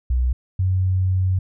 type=tone pair in turn; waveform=sine; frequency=62.2 / 93.19 Hz; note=B1 / F#2; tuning=+13 / +13 cents; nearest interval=perfect fifth; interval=700 cents; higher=second; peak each=-16 / -16 dBFS; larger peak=neither; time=0.1-0.33 / 0.59-1.39 s; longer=second; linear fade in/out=5 ms; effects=none